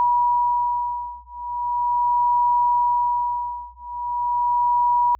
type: beating tone pair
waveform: sine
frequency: 967 / 967.4 Hz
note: B5 / B5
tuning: -37 / -36 cents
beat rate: 0.4 Hz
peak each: -21 / -21 dBFS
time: 0-5.15 s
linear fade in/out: 0 ms
effects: added 60 Hz sine -47 dBFS peak until 5.19 s